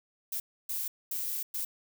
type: noise bursts at uneven times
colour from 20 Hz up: violet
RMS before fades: -34 dBFS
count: 4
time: 0.32-0.4 / 0.69-0.88 / 1.11-1.43 / 1.54-1.65 s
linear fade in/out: 5 ms
effects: none